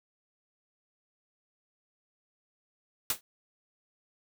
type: noise with exponential decay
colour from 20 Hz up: white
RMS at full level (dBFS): -24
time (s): 3.1-3.21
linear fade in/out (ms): 2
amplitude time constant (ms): 22
effects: none